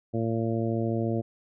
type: harmonic tone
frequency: 113.8 Hz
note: A#2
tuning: 41 cents flat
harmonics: 1 / 2 / 3 / 4 / 5 / 6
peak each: -29 / -30 / -31 / -35 / -35 / -38 dBFS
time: 0.13-1.22 s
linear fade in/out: 20 ms
effects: none